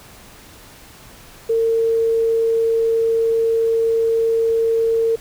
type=tone; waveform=sine; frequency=454.6 Hz; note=A#4; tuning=43 cents flat; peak=-14 dBFS; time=1.49-5.16 s; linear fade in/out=10 ms; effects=pink hiss -43 dBFS RMS until 5.2 s